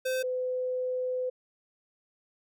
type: tone pair in turn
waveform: square / sine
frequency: 516 / 506.5 Hz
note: C5 / B4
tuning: -24 / +44 cents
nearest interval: unison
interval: 32 cents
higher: first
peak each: -28 dBFS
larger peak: neither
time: 0.05-0.23 / 0.23-1.3 s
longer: second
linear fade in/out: 10 ms
effects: none